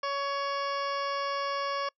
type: harmonic tone with a mistuned harmonic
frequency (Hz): 560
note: C#5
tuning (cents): +18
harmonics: 1 / 2 / 3 / 4 / 5 / 6 / 8 / 9 / 10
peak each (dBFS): -34 / -31 / -40 / -43 / -44 / -46 / -46 / -46 / -45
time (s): 0.03-1.89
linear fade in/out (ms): 5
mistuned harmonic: 10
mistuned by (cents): -20
effects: noise-tail reverb RT60 0.1 s tail -25 dB re dry